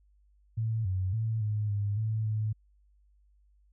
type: tone with pitch steps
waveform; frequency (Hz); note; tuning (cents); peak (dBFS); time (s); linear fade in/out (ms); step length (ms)
sine; 111.9 / 93.3 / 111.6 / 105.8 / 102.2 / 109.8 / 108; A2 / F#2 / A2 / G#2 / G#2 / A2 / A2; +30 / +15 / +25 / +33 / -27 / -3 / -32; -27; 0.57-2.53; 10; 280
effects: added 50 Hz sine -61 dBFS peak until 3.72 s